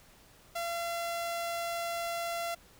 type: tone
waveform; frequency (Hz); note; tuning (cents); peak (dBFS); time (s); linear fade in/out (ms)
sawtooth; 682; F5; -41; -29; 0.55-2.55; 10
effects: pink hiss -59 dBFS RMS until 2.79 s